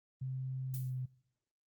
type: tone with pitch glide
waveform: sine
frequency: 130.81 to 128.41 Hz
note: C3 to C3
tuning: 0 to -32 cents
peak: -36 dBFS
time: 0.21-1.06 s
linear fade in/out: 10 ms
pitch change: -32 cents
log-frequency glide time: 0.7-0.78 s
type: noise with exponential decay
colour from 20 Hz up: violet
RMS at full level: -43 dBFS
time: 0.74-1.01 s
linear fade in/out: 0 ms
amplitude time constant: 57 ms
effects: noise-tail reverb RT60 0.7 s tail -23 dB re dry + Opus 32 kbps